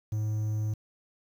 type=tone with quantisation; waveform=triangle; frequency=107.4 Hz; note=A2; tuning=41 cents flat; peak=-25 dBFS; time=0.12-0.74 s; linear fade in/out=5 ms; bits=9; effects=none